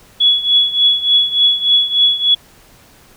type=tone with tremolo; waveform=sine; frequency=3381 Hz; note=G#7; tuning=30 cents sharp; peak=-6 dBFS; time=0.2-2.35 s; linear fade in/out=10 ms; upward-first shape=triangle; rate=3.4 Hz; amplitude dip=85%; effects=pink hiss -46 dBFS RMS until 3.16 s